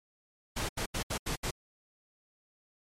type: noise bursts at uneven times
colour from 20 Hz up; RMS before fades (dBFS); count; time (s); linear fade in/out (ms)
pink; -33; 6; 0.56-0.69 / 0.77-0.86 / 0.94-1.03 / 1.1-1.18 / 1.26-1.36 / 1.43-1.51; 10
effects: low-pass 11000 Hz 12 dB/octave + MP3 64 kbps